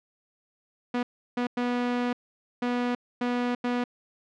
sawtooth tone bursts at uneven times, 244.4 Hz, B3, 18 cents flat, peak -21 dBFS, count 6, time 0.94-1.03 / 1.37-1.47 / 1.57-2.13 / 2.62-2.95 / 3.21-3.55 / 3.64-3.84 s, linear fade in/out 5 ms, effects low-pass 3000 Hz 12 dB/octave

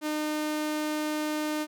sawtooth tone, 304.4 Hz, D#4, 38 cents flat, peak -24 dBFS, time 0.01-1.67 s, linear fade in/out 50 ms, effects none

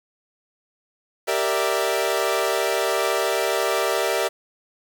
sawtooth chord, E half-diminished seventh, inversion first, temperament equal, 392 / 466.2 / 587.3 / 659.3 Hz, G4 / Bb4 / D5 / E5, 0 / 0 / 0 / 0 cents, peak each -22 dBFS, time 1.27-4.29 s, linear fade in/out 20 ms, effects 7-bit

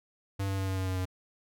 square tone with pitch steps, 98 / 97.04 / 96.09 / 95.16 / 94.23 / 93.3 / 92.39 Hz, G2 / G2 / G2 / F#2 / F#2 / F#2 / F#2, 0 / -17 / -34 / +49 / +32 / +15 / -2 cents, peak -30 dBFS, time 0.39-1.055 s, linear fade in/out 10 ms, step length 95 ms, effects none

